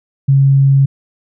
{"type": "tone", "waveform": "sine", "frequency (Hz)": 137.1, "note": "C#3", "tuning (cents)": -19, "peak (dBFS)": -6, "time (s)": [0.28, 0.86], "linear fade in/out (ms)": 10, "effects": []}